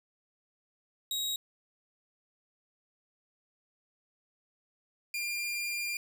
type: tone pair in turn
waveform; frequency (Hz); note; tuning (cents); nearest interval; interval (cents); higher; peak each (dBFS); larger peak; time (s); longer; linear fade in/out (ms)
sawtooth; 3806 / 2398; A#7 / D7; +35 / +36; minor sixth; 799; first; -28 / -29; first; 1.11-1.36 / 5.14-5.97; second; 2
effects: none